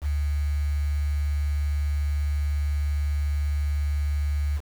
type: tone with quantisation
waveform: sine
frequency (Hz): 72.8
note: D2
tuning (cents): -15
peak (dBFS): -22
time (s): 0.01-4.61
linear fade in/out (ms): 50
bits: 7
effects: none